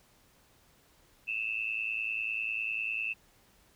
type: tone with amplitude modulation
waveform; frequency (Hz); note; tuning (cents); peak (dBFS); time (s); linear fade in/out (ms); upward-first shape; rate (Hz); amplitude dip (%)
sine; 2637; E7; 0; -27; 1.27-3.14; 20; sine; 110; 90
effects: pink hiss -64 dBFS RMS until 3.75 s